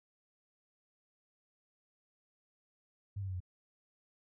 sine tone with pitch steps, 100 / 96.65 / 93.41 / 90.28 Hz, G2 / G2 / F#2 / F#2, +35 / -24 / +17 / -42 cents, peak -36 dBFS, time 3.16-3.404 s, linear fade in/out 10 ms, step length 61 ms, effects none

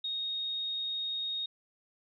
sine tone, 3729 Hz, A#7, in tune, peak -32 dBFS, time 0.04-1.46 s, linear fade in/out 5 ms, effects none

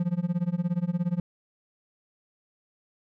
triangle tone with tremolo, 174.8 Hz, F3, 2 cents sharp, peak -19 dBFS, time 0-1.2 s, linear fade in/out 2 ms, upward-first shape sine, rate 17 Hz, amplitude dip 95%, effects none

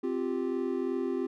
triangle chord, C suspended fourth, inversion none, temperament equal, 261.6 / 349.2 / 392 Hz, C4 / F4 / G4, 0 / 0 / 0 cents, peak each -31 dBFS, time 0.03-1.27 s, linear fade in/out 10 ms, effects none

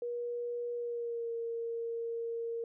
sine tone with pitch glide, 479.4 to 462.8 Hz, A#4 to A#4, +48 to -13 cents, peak -34 dBFS, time 0.02-2.64 s, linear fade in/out 2 ms, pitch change -61 cents, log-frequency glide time 0.74-1.32 s, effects none

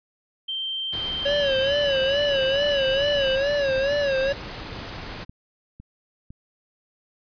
sine tone with pitch glide, 3136 to 2960 Hz, G7 to F#7, 0 to 0 cents, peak -26 dBFS, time 0.48-3.36 s, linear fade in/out 10 ms, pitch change -100 cents, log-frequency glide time 1.39-2.01 s
pink noise, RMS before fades -35 dBFS, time 0.92-5.25 s, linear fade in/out 20 ms
square tone with vibrato, 554.4 Hz, C#5, in tune, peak -21 dBFS, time 1.25-4.33 s, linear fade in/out 10 ms, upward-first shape sine, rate 2.3 Hz, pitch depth 88 cents each way
click train, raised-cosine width 5 ms, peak -29 dBFS, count 6, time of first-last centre 3.78-6.305 s, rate 1.98 Hz
effects resampled to 11025 Hz

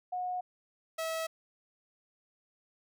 sine / sawtooth tone pair in turn, 727 / 647.7 Hz, F#5 / E5, -31 / -31 cents, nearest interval major second, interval 200 cents, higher first, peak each -32 / -29 dBFS, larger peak second, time 0.12-0.41 / 0.98-1.27 s, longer neither, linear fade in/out 10 ms, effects none

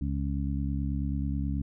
harmonic tone, 69.3 Hz, C#2, in tune, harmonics 1 / 2 / 3 / 4, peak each -30 / -33 / -35 / -36 dBFS, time 0.01-1.62 s, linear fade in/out 5 ms, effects none

